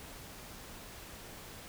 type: silence
effects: pink hiss -49 dBFS RMS until 1.68 s